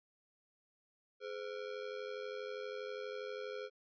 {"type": "ring-modulated tone", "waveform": "square", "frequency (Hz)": 467.3, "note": "A#4", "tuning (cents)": 4, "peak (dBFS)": -39, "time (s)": [1.2, 3.7], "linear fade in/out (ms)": 50, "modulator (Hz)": 46.2, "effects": ["resampled to 11025 Hz"]}